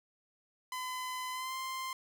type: tone with pitch glide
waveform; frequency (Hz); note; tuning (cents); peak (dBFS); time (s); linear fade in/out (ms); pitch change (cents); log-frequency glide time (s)
sawtooth; 1015 to 1046.6; B5 to C6; +47 to 0; -33; 0.72-1.93; 2; +53; 1.32-1.55
effects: none